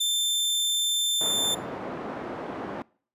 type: tone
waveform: sawtooth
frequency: 3559 Hz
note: A7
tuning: 19 cents sharp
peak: -20 dBFS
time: 0-1.55 s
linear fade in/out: 10 ms
type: band-pass noise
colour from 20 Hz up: pink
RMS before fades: -35 dBFS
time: 1.21-2.82 s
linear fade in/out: 0 ms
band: 230 to 1100 Hz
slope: 12 dB/octave
effects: noise-tail reverb RT60 0.5 s tail -24 dB re dry + resampled to 32000 Hz